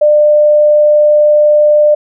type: tone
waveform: sine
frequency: 598 Hz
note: D5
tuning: 31 cents sharp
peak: -4 dBFS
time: 0.01-1.95 s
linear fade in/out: 10 ms
effects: none